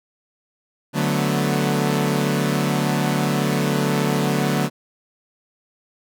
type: chord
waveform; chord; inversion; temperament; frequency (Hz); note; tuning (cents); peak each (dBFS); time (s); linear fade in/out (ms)
sawtooth; B minor seventh; first; equal; 146.83 / 185 / 220 / 246.9; D3 / F#3 / A3 / B3; 0 / 0 / 0 / 0; -18 / -20 / -21 / -22; 0.93-4.7; 50
effects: none